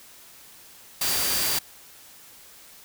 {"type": "tone in noise", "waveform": "sine", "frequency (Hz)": 4699, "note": "D8", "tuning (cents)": 0, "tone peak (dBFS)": -31, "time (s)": [1.01, 1.59], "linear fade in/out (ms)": 5, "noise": "white", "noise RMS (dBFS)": -25, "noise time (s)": [1.01, 1.59], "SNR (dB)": -9, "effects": ["white hiss -49 dBFS RMS until 2.84 s"]}